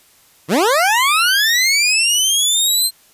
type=linear sweep; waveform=20% pulse; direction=up; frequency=134.4 to 4186 Hz; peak=-7 dBFS; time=0.48-2.91 s; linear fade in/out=50 ms; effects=white hiss -51 dBFS RMS until 3.13 s + resampled to 32000 Hz